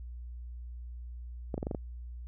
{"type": "clicks", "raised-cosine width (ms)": 2, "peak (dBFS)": -20, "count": 6, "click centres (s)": [1.542, 1.579, 1.629, 1.669, 1.712, 1.748], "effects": ["added 60 Hz sine -40 dBFS peak until 2.27 s"]}